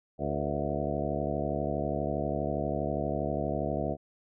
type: harmonic tone with a mistuned harmonic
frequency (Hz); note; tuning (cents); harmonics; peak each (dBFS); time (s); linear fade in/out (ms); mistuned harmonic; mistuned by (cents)
72.4; D2; -24; 1 / 2 / 3 / 4 / 5 / 6 / 7 / 8 / 9 / 10; -38 / -36 / -37 / -38 / -38 / -41 / -39 / -38 / -35 / -39; 0.18-3.97; 50; 7; -61
effects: none